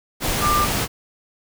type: tone in noise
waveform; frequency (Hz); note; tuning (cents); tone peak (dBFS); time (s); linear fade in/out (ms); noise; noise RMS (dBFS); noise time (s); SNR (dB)
sine; 1191; D6; +24; -17; 0.4-0.68; 50; pink; -22; 0.2-0.88; +2
effects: none